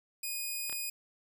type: tone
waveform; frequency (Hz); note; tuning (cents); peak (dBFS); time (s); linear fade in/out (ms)
5% pulse; 2475; D#7; -10; -25; 0.23-0.9; 5
type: clicks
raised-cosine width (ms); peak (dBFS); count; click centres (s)
0.3; -27; 2; 0.697 / 0.727
effects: none